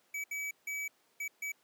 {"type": "tone bursts at uneven times", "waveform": "square", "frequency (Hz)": 2285, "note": "D7", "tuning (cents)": -48, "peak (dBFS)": -36, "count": 5, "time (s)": [[0.14, 0.24], [0.31, 0.51], [0.67, 0.88], [1.2, 1.28], [1.42, 1.52]], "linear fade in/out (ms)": 5, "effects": ["pink hiss -70 dBFS RMS until 1.63 s", "high-pass 300 Hz 12 dB/octave"]}